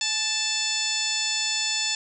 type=harmonic tone with a mistuned harmonic; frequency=880 Hz; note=A5; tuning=in tune; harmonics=1 / 2 / 3 / 4 / 5 / 6 / 7 / 8 / 9; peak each=-40 / -36 / -31 / -30 / -31 / -30 / -40 / -30 / -39 dBFS; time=0.01-1.95 s; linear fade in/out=2 ms; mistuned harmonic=1; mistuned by=-54 cents; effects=none